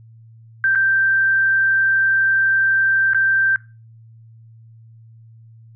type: tone with dropouts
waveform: sine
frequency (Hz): 1568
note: G6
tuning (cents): 0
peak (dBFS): -13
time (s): 0.64-3.56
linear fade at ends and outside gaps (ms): 1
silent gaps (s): 0.751-0.756 / 3.134-3.146
effects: noise-tail reverb RT60 0.3 s tail -20 dB re dry + added 113 Hz sine -42 dBFS peak until 5.75 s